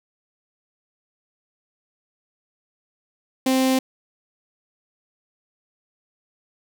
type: tone with notch filter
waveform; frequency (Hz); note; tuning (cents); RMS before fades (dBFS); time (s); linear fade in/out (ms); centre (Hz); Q
sawtooth; 261.6; C4; 0; -19; 3.46-3.79; 5; 1400; 1.4
effects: none